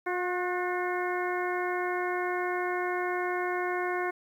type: harmonic tone with a mistuned harmonic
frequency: 358.6 Hz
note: F4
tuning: 46 cents sharp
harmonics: 1 / 2 / 3 / 4 / 5 / 6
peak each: -31 / -34 / -36 / -37 / -38 / -39 dBFS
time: 0.06-4.11 s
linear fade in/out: 10 ms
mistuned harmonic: 4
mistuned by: +39 cents
effects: 10-bit

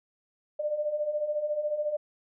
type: beating tone pair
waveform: sine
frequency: 587.3 / 601.3 Hz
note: D5 / D5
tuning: 0 / +41 cents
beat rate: 14 Hz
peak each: -34 / -28 dBFS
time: 0.59-1.97 s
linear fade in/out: 10 ms
effects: none

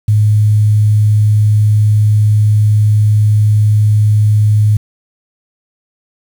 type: tone with quantisation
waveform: sine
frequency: 105.9 Hz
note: G#2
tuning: 34 cents sharp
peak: -6 dBFS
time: 0.08-4.77 s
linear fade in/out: 5 ms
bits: 6
effects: none

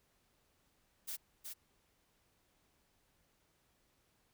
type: noise with echo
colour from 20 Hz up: blue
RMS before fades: -42 dBFS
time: 1.07-1.17 s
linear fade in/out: 20 ms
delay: 370 ms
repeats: 1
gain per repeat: -4 dB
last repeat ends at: 1.54 s
effects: pink hiss -75 dBFS RMS until 4.33 s

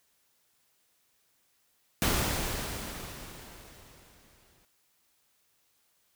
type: noise with exponential decay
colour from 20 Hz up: pink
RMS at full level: -26 dBFS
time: 2.02-4.65 s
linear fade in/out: 0 ms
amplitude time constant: 570 ms
effects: white hiss -71 dBFS RMS until 6.15 s

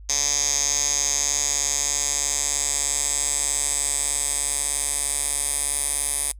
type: tone with band-pass filter sweep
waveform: 10% pulse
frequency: 143.2 Hz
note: D3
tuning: 43 cents flat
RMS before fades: -24 dBFS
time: 0.09-6.32 s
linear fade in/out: 5 ms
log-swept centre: 6200 to 9600 Hz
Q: 5.8
effects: noise-tail reverb RT60 0.1 s tail -25 dB re dry + added 50 Hz sine -39 dBFS peak until 6.39 s

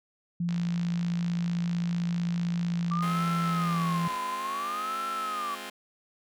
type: tone with pitch glide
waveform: sine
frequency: 172.8 to 168.95 Hz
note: F3 to E3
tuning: -18 to +43 cents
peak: -26 dBFS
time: 0.4-4.08 s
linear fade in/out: 5 ms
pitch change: -39 cents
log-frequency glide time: 2.66-3.33 s
type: click train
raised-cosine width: 0.2 ms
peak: -24 dBFS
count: 205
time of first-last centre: 0.49-4.159 s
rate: 55.6 Hz
type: tone with vibrato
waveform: sine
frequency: 1163 Hz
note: D6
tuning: 17 cents flat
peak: -30 dBFS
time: 2.91-5.55 s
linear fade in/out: 5 ms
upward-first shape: sine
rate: 0.58 Hz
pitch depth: 240 cents each way
type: chord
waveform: 5% pulse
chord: F minor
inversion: first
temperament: just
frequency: 209.5 / 261.9 / 349.2 Hz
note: Ab3 / C4 / F4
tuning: +15 / +2 / 0 cents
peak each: -31 dBFS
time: 3.02-5.7 s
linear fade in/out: 5 ms
effects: none

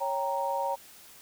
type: chord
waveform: sine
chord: G diminished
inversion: second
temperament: equal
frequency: 554.4 / 784 / 932.3 Hz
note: Db5 / G5 / Bb5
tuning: 0 / 0 / 0 cents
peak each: -32 / -34 / -30 dBFS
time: 0-0.76 s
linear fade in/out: 20 ms
effects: white hiss -52 dBFS RMS until 1.21 s

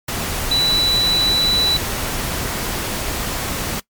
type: tone in noise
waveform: sine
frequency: 3960 Hz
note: B7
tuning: 4 cents sharp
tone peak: -14 dBFS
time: 0.51-1.77 s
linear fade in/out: 5 ms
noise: pink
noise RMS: -23 dBFS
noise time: 0.08-3.8 s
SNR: +6 dB
effects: noise-tail reverb RT60 0.1 s tail -20 dB re dry + MP3 96 kbps

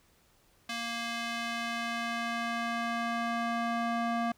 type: tone with band-pass filter sweep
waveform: square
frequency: 233.1 Hz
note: A#3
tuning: in tune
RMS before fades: -33 dBFS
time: 0.69-4.32 s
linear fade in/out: 5 ms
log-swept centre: 3100 to 870 Hz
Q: 0.82
effects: pink hiss -66 dBFS RMS until 4.37 s

